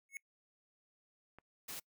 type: tone with exponential growth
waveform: square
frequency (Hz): 2194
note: C#7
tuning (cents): -18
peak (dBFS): -39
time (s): 0.09-0.17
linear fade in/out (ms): 1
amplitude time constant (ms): 17
type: click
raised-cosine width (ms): 0.5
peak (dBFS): -39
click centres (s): 1.386
type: noise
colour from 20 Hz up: white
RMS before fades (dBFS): -45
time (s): 1.68-1.8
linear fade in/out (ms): 10
effects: noise-tail reverb RT60 0.1 s tail -25 dB re dry